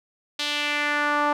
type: tone with band-pass filter sweep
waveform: sawtooth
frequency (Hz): 293.7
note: D4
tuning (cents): 0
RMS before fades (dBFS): -24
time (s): 0.39-1.33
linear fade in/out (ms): 5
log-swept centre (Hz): 3800 to 1000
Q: 2.2
effects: none